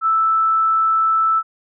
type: tone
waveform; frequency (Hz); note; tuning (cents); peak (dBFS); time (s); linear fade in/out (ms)
sine; 1318; E6; -1; -13; 0.01-1.43; 50
effects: none